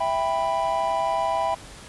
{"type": "chord", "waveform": "triangle", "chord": "E minor", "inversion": "none", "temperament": "just", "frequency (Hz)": [659.3, 791.1, 988.9], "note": ["E5", "G5", "B5"], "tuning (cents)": [0, 16, 2], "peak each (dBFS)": -24, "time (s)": [0, 1.55], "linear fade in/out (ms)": 10, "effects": ["pink hiss -43 dBFS RMS until 1.88 s", "resampled to 24000 Hz"]}